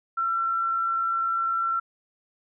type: tone with amplitude modulation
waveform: sine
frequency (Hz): 1352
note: E6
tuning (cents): +43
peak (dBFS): -21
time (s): 0.17-1.8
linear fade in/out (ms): 10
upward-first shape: sine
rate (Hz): 60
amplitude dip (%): 35
effects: none